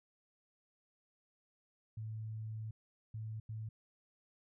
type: tone bursts at uneven times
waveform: sine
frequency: 109.7 Hz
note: A2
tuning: 5 cents flat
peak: -40 dBFS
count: 3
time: 1.97-2.71 / 3.14-3.4 / 3.49-3.69 s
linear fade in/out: 5 ms
effects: none